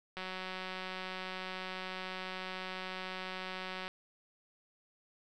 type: click train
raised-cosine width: 0.3 ms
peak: -25 dBFS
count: 691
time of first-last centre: 0.17-3.88 s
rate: 186 Hz
effects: none